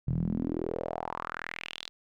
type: tone with band-pass filter sweep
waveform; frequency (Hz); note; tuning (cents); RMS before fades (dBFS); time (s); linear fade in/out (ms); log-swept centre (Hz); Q
sawtooth; 41.2; E1; 0; -34; 0.07-1.89; 0; 130 to 4100; 4.2
effects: none